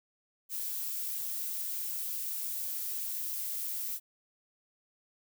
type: noise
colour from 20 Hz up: violet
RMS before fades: -36 dBFS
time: 0.49-4 s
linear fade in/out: 50 ms
effects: none